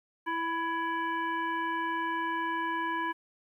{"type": "harmonic tone with a mistuned harmonic", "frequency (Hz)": 330.4, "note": "E4", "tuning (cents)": 4, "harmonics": [1, 3, 5, 7, 9], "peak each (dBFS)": [-37, -31, -35, -45, -48], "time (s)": [0.26, 3.13], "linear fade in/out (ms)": 20, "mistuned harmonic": 5, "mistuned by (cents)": 21, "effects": ["11-bit"]}